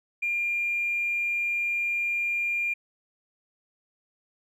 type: tone with tanh clipping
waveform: triangle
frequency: 2400 Hz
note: D7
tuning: 37 cents sharp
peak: -24 dBFS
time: 0.22-2.74 s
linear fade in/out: 10 ms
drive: 1 dB
effects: none